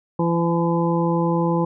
harmonic tone with a mistuned harmonic, 168.8 Hz, E3, 41 cents sharp, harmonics 1 / 2 / 3 / 5 / 6, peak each -20 / -23 / -25 / -27 / -28 dBFS, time 0.19-1.65 s, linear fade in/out 5 ms, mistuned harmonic 5, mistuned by +16 cents, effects none

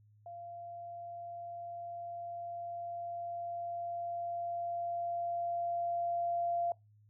sine tone with level ramp, 690 Hz, F5, 21 cents flat, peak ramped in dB -44 to -30 dBFS, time 0.26-6.72 s, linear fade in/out 2 ms, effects noise-tail reverb RT60 0.2 s tail -24 dB re dry + added 105 Hz sine -61 dBFS peak until 7.09 s

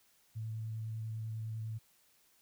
sine tone with vibrato, 110.8 Hz, A2, 13 cents sharp, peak -37 dBFS, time 0.35-1.79 s, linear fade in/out 20 ms, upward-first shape sine, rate 10 Hz, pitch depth 12 cents each way, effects white hiss -69 dBFS RMS until 2.41 s

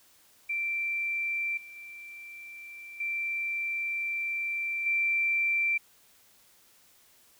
sine tone with level steps, 2349 Hz, D7, in tune, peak -28 / -44 / -42 / -29 / -24 dBFS, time 0.49-5.78 s, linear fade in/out 10 ms, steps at 1.57 / 1.76 / 3 / 4.86 s, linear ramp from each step 5 ms, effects white hiss -61 dBFS RMS until 7.39 s

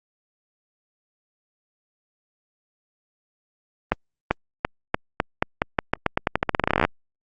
accelerating click train, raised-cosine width 0.5 ms, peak -3 dBFS, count 28, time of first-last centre 3.92-6.85 s, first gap 390 ms, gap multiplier 0.87, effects Opus 32 kbps

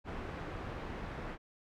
pink low-pass noise, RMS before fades -42 dBFS, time 0.04-1.38 s, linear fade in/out 50 ms, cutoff 1800 Hz, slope 12 dB/octave, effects none

